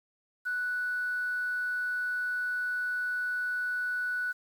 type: tone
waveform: sine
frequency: 1480 Hz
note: F#6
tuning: in tune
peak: -28 dBFS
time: 0.45-4.33 s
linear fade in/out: 20 ms
effects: tanh soft clip ceiling -24 dBFS + 9-bit